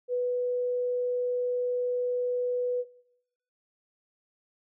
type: tone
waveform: sine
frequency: 493.7 Hz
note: B4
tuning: 1 cent flat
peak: -25 dBFS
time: 0.08-2.85 s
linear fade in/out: 50 ms
effects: noise-tail reverb RT60 0.9 s tail -21 dB re dry